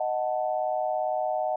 sine chord, D# diminished, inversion none, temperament equal, 622.3 / 740 / 880 Hz, D#5 / F#5 / A5, 0 / 0 / 0 cents, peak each -28 / -28 / -34 dBFS, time 0-1.56 s, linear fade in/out 5 ms, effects none

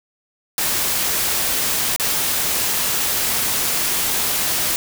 white noise with dropouts, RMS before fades -20 dBFS, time 0.58-4.76 s, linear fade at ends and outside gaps 0 ms, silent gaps 1.962-1.998 s, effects none

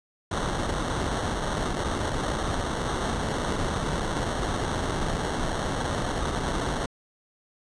pink noise with sample-and-hold, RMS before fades -28 dBFS, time 0.31-6.86 s, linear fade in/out 5 ms, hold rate 2450 Hz, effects resampled to 22050 Hz

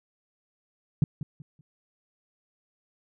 sine tone with echo, 146.83 Hz, D3, in tune, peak -16 dBFS, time 1.02-1.04 s, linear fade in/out 2 ms, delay 190 ms, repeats 3, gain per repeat -12 dB, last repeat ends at 1.61 s, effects none

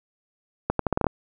accelerating click train, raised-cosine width 1 ms, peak -7 dBFS, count 8, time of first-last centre 0.7-1.067 s, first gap 93 ms, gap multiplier 0.8, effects none

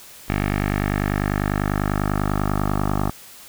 10% pulse tone with low-pass filter sweep, 50.1 Hz, G1, 38 cents sharp, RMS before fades -22 dBFS, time 0.28-3.11 s, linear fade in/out 20 ms, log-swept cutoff 2300 to 1100 Hz, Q 2.4, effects white hiss -43 dBFS RMS until 3.48 s

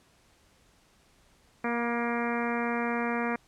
harmonic tone with a mistuned harmonic, 236.2 Hz, A#3, 23 cents sharp, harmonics 1 / 2 / 3 / 4 / 5 / 6 / 7 / 8 / 9 / 10, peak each -31 / -34 / -36 / -37 / -38 / -39 / -39 / -40 / -41 / -41 dBFS, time 1.64-3.36 s, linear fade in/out 5 ms, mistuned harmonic 4, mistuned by +16 cents, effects pink hiss -63 dBFS RMS until 3.47 s + low-pass 10000 Hz 12 dB/octave

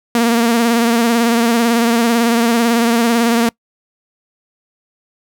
sawtooth tone with vibrato, 233.1 Hz, A#3, in tune, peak -7 dBFS, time 0.15-3.49 s, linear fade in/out 2 ms, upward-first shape sine, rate 18 Hz, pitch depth 44 cents each way, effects noise-tail reverb RT60 0.1 s tail -25 dB re dry

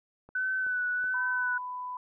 click train, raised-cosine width 1 ms, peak -37 dBFS, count 3, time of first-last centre 0.29-1.042 s, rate 2.66 Hz
sine tone with vibrato, 1502 Hz, F#6, 26 cents sharp, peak -27 dBFS, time 0.35-1.58 s, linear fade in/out 5 ms, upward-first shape sine, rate 1.4 Hz, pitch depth 31 cents each way
sine tone, 997 Hz, B5, 16 cents sharp, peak -34 dBFS, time 1.14-1.97 s, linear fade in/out 2 ms
effects none

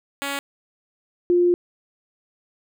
5% pulse / sine tone pair in turn, 280 / 352.1 Hz, C#4 / F4, +18 / +14 cents, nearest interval major third, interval 396 cents, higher second, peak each -14 dBFS, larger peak neither, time 0.22-0.39 / 1.3-1.54 s, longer second, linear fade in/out 0 ms, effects none

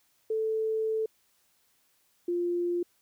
sine tone pair in turn, 440 / 349.2 Hz, A4 / F4, 0 / 0 cents, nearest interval major third, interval 400 cents, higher first, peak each -26 dBFS, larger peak neither, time 0.3-1.06 / 2.28-2.83 s, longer first, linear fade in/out 5 ms, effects white hiss -69 dBFS RMS until 3.01 s

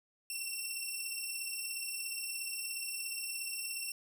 10% pulse beating tone pair, 2700 / 2717 Hz, E7 / F7, +41 / -48 cents, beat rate 17 Hz, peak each -34 / -30 dBFS, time 0.3-3.92 s, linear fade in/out 2 ms, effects none

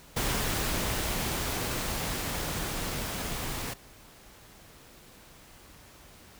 pink noise with level ramp, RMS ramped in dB -29 to -35 dBFS, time 0.16-3.74 s, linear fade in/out 10 ms, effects pink hiss -53 dBFS RMS until 6.39 s

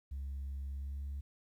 sine tone with pitch glide, 68.6 to 70 Hz, C#2 to C#2, -17 to +18 cents, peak -36 dBFS, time 0.11-1.21 s, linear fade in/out 10 ms, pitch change +35 cents, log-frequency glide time 0.69-1.02 s, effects tanh soft clip ceiling -36 dBFS + 12-bit

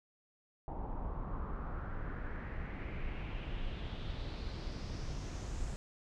brown noise with low-pass filter sweep, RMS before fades -40 dBFS, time 0.68-5.76 s, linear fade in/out 0 ms, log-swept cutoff 850 to 7600 Hz, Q 3.4, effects none

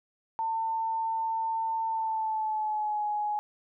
sine tone with pitch glide, 898 to 837.9 Hz, A5 to G#5, +35 to +15 cents, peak -27 dBFS, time 0.39-3.39 s, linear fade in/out 0 ms, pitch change -120 cents, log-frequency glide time 1.87-3.05 s, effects none

